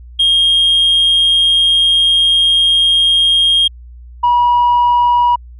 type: tone pair in turn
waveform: sine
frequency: 3236 / 966.5 Hz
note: G#7 / B5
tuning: -46 / -38 cents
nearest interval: octave + major sixth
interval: 2092 cents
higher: first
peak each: -6 / -6 dBFS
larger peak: neither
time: 0.19-3.68 / 4.23-5.36 s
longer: first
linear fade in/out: 10 ms
effects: tanh soft clip ceiling -6 dBFS + added 60 Hz sine -32 dBFS peak until 5.59 s